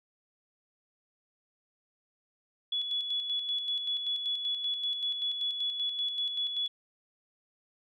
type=tone with tremolo; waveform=sine; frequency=3400 Hz; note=G#7; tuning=40 cents sharp; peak=-28 dBFS; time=2.72-6.68 s; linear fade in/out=5 ms; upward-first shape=square; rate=5.2 Hz; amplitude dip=45%; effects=none